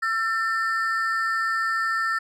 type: ring-modulated tone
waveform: triangle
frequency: 1568 Hz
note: G6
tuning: in tune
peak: -17 dBFS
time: 0.02-2.19 s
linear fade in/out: 10 ms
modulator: 225 Hz
effects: none